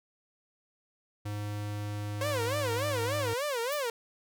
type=tone; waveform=square; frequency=103.83 Hz; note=G#2; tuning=in tune; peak=-34 dBFS; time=1.25-3.34 s; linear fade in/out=10 ms
type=tone with vibrato; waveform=sawtooth; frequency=523.3 Hz; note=C5; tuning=in tune; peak=-26 dBFS; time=2.21-3.9 s; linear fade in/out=2 ms; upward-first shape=sine; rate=3.4 Hz; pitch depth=230 cents each way
type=noise with exponential decay; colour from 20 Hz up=violet; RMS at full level=-36 dBFS; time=3.72-3.88 s; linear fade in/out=2 ms; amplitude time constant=33 ms
effects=none